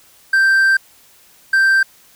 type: tone pair in turn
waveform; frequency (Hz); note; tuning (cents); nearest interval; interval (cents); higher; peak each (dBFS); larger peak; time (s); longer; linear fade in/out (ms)
triangle; 1568 / 1568; G6 / G6; 0 / 0; unison; 0; neither; -8; neither; 0.33-0.77 / 1.53-1.83; first; 5
effects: white hiss -49 dBFS RMS until 2.15 s